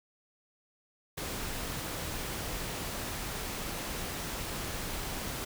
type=noise; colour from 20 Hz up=pink; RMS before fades=-37 dBFS; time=1.17-5.45 s; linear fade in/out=10 ms; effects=none